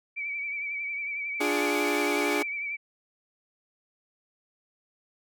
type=tone with vibrato; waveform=sine; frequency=2300 Hz; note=D7; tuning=37 cents flat; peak=-30 dBFS; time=0.16-2.77 s; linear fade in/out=20 ms; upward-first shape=triangle; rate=11 Hz; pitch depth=54 cents each way
type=chord; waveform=sawtooth; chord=D diminished; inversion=none; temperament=equal with one note detuned; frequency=293.7 / 351.9 / 415.3 Hz; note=D4 / F4 / Ab4; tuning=0 / +13 / 0 cents; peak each=-25 / -28 / -25 dBFS; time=1.4-2.43 s; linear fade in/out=10 ms
effects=none